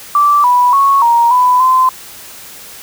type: tone with pitch steps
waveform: sine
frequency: 1166 / 984 / 1105 / 938 / 997 / 1030 Hz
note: D6 / B5 / C#6 / A#5 / B5 / C6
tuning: -13 / -7 / -6 / +11 / +16 / -28 cents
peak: -6 dBFS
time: 0.15-1.89 s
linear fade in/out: 2 ms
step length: 290 ms
effects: white hiss -33 dBFS RMS until 2.82 s